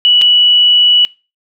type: tone with dropouts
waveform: sine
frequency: 2945 Hz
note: F#7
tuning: 9 cents flat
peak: -5 dBFS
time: 0.05-1.05 s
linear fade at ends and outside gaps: 0 ms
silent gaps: 0.214-0.219 s
effects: noise-tail reverb RT60 0.3 s tail -23 dB re dry